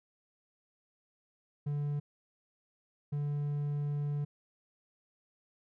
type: tone bursts at uneven times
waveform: triangle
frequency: 145.5 Hz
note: D3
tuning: 16 cents flat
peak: -29 dBFS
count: 2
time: 1.66-2 / 3.12-4.25 s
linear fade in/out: 10 ms
effects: none